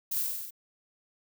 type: noise with echo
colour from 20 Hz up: violet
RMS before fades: -31 dBFS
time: 0.11-0.22 s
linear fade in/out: 10 ms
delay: 48 ms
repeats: 6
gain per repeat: -2 dB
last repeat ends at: 0.508 s
effects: none